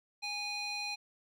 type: tone with band-pass filter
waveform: square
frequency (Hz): 824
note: G#5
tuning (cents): -14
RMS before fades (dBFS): -38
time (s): 0.22-0.96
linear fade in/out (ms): 20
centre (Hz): 3400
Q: 3.5
effects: none